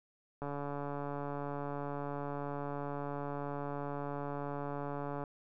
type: click train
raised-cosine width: 1 ms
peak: -26 dBFS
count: 690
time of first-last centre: 0.42-5.238 s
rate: 143 Hz
effects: none